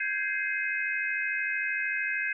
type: chord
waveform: sine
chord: Ab major seventh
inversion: third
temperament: equal with one note detuned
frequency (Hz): 1568 / 1661.2 / 2093 / 2544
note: G6 / Ab6 / C7 / Eb7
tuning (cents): 0 / 0 / 0 / +38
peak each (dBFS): -33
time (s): 0-2.33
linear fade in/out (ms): 5
effects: none